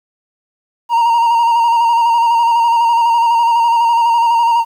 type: tone with vibrato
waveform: triangle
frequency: 932.3 Hz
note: A#5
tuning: in tune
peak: -7 dBFS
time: 0.89-4.65 s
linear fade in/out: 50 ms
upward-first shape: square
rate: 12 Hz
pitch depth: 27 cents each way
effects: 8-bit